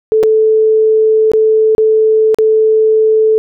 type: tone with dropouts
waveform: sine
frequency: 437.4 Hz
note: A4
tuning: 10 cents flat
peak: -6 dBFS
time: 0.12-3.38 s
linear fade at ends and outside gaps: 0 ms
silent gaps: 0.23-0.235 / 1.317-1.335 / 1.75-1.781 / 2.345-2.386 s
effects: none